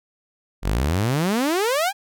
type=exponential sweep; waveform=sawtooth; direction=up; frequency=42.57 to 835 Hz; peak=-15 dBFS; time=0.62-1.93 s; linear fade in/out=50 ms; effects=none